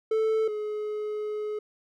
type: tone pair in turn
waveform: triangle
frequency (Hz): 440 / 423.5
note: A4 / G#4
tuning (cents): 0 / +34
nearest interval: minor second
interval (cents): 66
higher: first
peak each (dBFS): -20 / -27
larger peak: first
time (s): 0.11-0.48 / 0.48-1.59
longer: second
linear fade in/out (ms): 5
effects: none